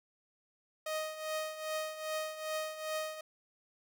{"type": "tone with tremolo", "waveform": "sawtooth", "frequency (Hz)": 624, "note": "D#5", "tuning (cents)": 5, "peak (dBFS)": -29, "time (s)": [0.86, 3.21], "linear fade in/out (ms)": 5, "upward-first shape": "triangle", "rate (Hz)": 2.5, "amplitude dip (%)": 75, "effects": []}